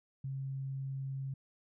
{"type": "tone", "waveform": "sine", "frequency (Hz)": 135.1, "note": "C#3", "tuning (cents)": -44, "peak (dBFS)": -36, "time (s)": [0.24, 1.34], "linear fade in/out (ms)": 5, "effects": []}